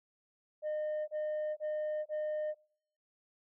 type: tone bursts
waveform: sine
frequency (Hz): 610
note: D#5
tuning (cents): -34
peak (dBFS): -30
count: 4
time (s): 0.62-2.547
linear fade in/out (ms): 50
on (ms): 460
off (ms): 29
effects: noise-tail reverb RT60 0.6 s tail -26 dB re dry + tanh soft clip ceiling -32 dBFS